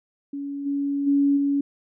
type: tone with level steps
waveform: sine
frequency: 281.7 Hz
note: C#4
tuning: 28 cents sharp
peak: -28 / -22 / -16 / -19 dBFS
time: 0.33-1.61 s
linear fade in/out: 5 ms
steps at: 0.65 / 1.06 / 1.36 s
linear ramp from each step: 20 ms
effects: none